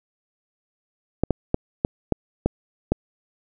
clicks, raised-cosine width 2 ms, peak -5 dBFS, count 7, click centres 1.236 / 1.307 / 1.544 / 1.849 / 2.123 / 2.46 / 2.92 s, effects none

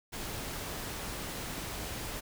pink noise, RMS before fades -39 dBFS, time 0.12-2.21 s, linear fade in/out 20 ms, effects none

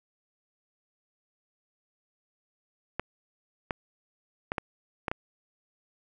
clicks, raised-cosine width 0.5 ms, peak -14 dBFS, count 6, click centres 2.996 / 3.708 / 4.519 / 4.582 / 5.082 / 5.115 s, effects none

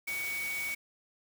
sine tone in noise, 2250 Hz, C#7, 25 cents sharp, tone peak -33 dBFS, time 0.07-0.75 s, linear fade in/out 10 ms, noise white, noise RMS -42 dBFS, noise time 0.07-0.75 s, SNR +6 dB, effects none

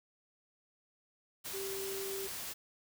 sine tone in noise, 389.3 Hz, G4, 12 cents flat, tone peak -39 dBFS, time 1.53-2.28 s, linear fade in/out 20 ms, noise white, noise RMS -42 dBFS, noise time 1.44-2.54 s, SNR 0 dB, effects none

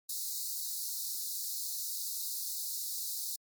white high-pass noise, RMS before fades -37 dBFS, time 0.09-3.36 s, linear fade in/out 5 ms, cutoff 3900 Hz, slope 96 dB/octave, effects MP3 96 kbps

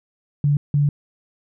sine tone bursts at uneven times, 144.6 Hz, D3, 27 cents flat, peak -14 dBFS, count 2, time 0.44-0.57 / 0.74-0.89 s, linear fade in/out 2 ms, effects none

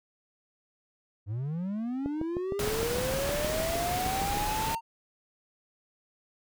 triangle linear sweep, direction up, 95.9 to 922 Hz, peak -28 dBFS, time 1.26-4.81 s, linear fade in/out 50 ms
click train, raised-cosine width 2 ms, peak -21 dBFS, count 16, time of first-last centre 2.06-4.371 s, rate 6.49 Hz
pink noise, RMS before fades -33 dBFS, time 2.59-4.75 s, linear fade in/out 2 ms
effects none

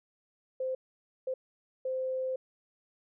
sine tone bursts at uneven times, 519 Hz, C5, 14 cents flat, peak -30 dBFS, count 3, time 0.6-0.75 / 1.27-1.34 / 1.85-2.36 s, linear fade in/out 5 ms, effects none

